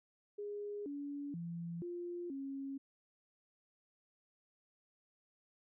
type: tone with pitch steps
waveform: sine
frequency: 411.7 / 285.6 / 169.5 / 349.6 / 273.4 Hz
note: G#4 / D4 / E3 / F4 / C#4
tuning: -15 / -48 / +49 / +2 / -24 cents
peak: -40 dBFS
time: 0.38-2.78 s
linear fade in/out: 10 ms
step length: 480 ms
effects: none